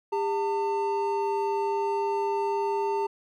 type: tone pair together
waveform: triangle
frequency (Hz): 400.8 / 899.8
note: G4 / A5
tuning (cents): +38 / +39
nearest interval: octave + major second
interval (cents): 1401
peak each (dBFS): -25 / -26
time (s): 0.12-3.07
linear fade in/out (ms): 10
effects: none